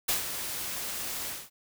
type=noise with ADSR envelope; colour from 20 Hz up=white; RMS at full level=-26 dBFS; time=0.08-1.5 s; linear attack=10 ms; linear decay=130 ms; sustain=-9 dB; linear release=230 ms; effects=none

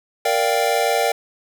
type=chord; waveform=square; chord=G minor seventh; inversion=first; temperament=equal; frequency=466.2 / 587.3 / 698.5 / 784 Hz; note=Bb4 / D5 / F5 / G5; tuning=0 / 0 / 0 / 0 cents; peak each=-23 dBFS; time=0.25-1.12 s; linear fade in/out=5 ms; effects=none

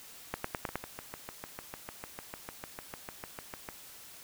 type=two click trains; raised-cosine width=0.5 ms; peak=-24 / -17 dBFS; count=21 / 5; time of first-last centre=0.69-3.689 / 0.34-0.756 s; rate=6.67 / 9.61 Hz; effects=white hiss -51 dBFS RMS until 4.23 s

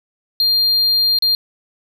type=tone with dropouts; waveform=triangle; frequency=4200 Hz; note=C8; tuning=6 cents sharp; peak=-11 dBFS; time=0.4-1.35 s; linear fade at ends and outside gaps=1 ms; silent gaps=1.187-1.223 s; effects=none

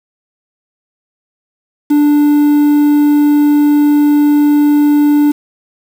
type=tone with quantisation; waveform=triangle; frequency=293.7 Hz; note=D4; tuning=in tune; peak=-4 dBFS; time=1.9-5.32 s; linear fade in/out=10 ms; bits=5; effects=none

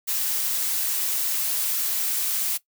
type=noise; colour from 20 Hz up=blue; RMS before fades=-25 dBFS; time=0.07-2.58 s; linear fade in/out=20 ms; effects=noise-tail reverb RT60 0.1 s tail -17 dB re dry

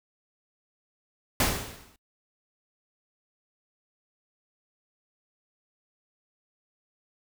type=noise with exponential decay; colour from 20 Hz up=pink; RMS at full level=-21 dBFS; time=1.4-1.96 s; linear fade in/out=2 ms; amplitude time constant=120 ms; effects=noise-tail reverb RT60 0.1 s tail -23 dB re dry

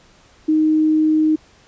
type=tone; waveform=sine; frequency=311.1 Hz; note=D#4; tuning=in tune; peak=-12 dBFS; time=0.48-1.36 s; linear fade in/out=10 ms; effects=pink hiss -51 dBFS RMS until 1.67 s + resampled to 16000 Hz

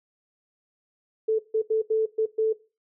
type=tone bursts at uneven times; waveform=sine; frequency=440 Hz; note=A4; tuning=in tune; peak=-19 dBFS; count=6; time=1.28-1.39 / 1.54-1.62 / 1.7-1.82 / 1.9-2.06 / 2.18-2.26 / 2.38-2.53 s; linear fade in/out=10 ms; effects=noise-tail reverb RT60 0.3 s tail -18 dB re dry

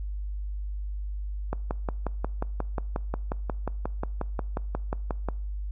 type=click train; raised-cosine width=1 ms; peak=-15 dBFS; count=22; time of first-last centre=1.53-5.287 s; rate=5.59 Hz; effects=noise-tail reverb RT60 0.6 s tail -23 dB re dry + added 50 Hz sine -30 dBFS peak until 5.71 s

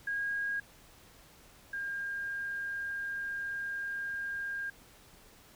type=tone pair in turn; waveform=sine; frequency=1633 / 1608.7 Hz; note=G#6 / G6; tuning=-30 / +44 cents; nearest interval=unison; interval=26 cents; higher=first; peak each=-31 / -34 dBFS; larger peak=first; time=0.07-0.6 / 1.73-4.7 s; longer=second; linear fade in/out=5 ms; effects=pink hiss -58 dBFS RMS until 5.55 s

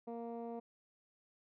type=tone with low-pass filter; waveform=15% pulse; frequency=233.1 Hz; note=A#3; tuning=in tune; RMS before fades=-44 dBFS; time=0.07-0.6 s; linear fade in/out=10 ms; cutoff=650 Hz; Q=1.2; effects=none

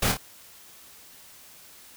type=noise with echo; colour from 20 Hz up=pink; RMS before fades=-24 dBFS; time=0.02-0.12 s; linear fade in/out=5 ms; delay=26 ms; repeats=2; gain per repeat=-5 dB; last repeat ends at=0.172 s; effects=white hiss -50 dBFS RMS until 1.96 s

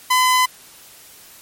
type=tone; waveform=sawtooth; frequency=1013 Hz; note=B5; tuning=44 cents sharp; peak=-9 dBFS; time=0.1-0.46 s; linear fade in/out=10 ms; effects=white hiss -44 dBFS RMS until 1.41 s + MP3 64 kbps

